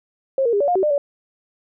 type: tone with pitch steps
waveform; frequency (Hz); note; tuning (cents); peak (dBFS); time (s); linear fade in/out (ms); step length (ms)
sine; 536 / 468.8 / 406.3 / 570 / 710 / 380.5 / 601 / 571; C5 / A#4 / G#4 / C#5 / F5 / F#4 / D5 / D5; +42 / +10 / -38 / +48 / +28 / +48 / +40 / -49; -15; 0.38-0.98; 2; 75
effects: none